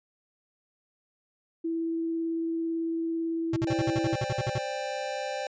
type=tone with vibrato; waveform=sine; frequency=329.6 Hz; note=E4; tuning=in tune; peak=-27 dBFS; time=1.64-4.15 s; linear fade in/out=10 ms; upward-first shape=sine; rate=18 Hz; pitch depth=8 cents each way
type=tone bursts; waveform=square; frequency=123.47 Hz; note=B2; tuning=in tune; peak=-27 dBFS; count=13; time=3.53-4.584 s; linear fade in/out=5 ms; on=34 ms; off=51 ms
type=chord; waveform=square; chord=C suspended second; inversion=none; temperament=equal with one note detuned; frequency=523.3 / 587.3 / 794.9 Hz; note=C5 / D5 / G5; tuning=0 / 0 / +24 cents; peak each=-36 dBFS; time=3.67-5.47 s; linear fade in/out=2 ms
effects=resampled to 16000 Hz